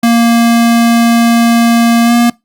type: tone with pitch glide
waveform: square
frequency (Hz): 233.1 to 237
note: A#3 to A#3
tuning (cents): 0 to +29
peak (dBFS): -6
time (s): 0.03-2.3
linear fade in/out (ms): 5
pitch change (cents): +29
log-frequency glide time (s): 2.04-2.13
effects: noise-tail reverb RT60 0.2 s tail -24 dB re dry + Opus 48 kbps